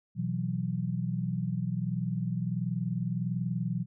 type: chord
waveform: sine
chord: B suspended fourth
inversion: none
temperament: equal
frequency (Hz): 123.47 / 164.81 / 185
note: B2 / E3 / F#3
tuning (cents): 0 / 0 / 0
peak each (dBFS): -33 / -33 / -33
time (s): 0.15-3.86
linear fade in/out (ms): 50
effects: none